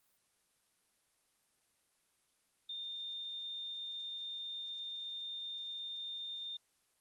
sine tone, 3624 Hz, A#7, 50 cents flat, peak -40 dBFS, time 2.69-6.57 s, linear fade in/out 5 ms, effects white hiss -75 dBFS RMS until 7 s + Opus 24 kbps

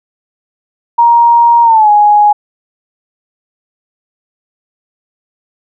sine tone with pitch glide, 940 to 832.6 Hz, A#5 to G#5, +14 to +4 cents, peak -3 dBFS, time 0.98-2.33 s, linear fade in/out 10 ms, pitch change -210 cents, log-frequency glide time 1.63-1.9 s, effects none

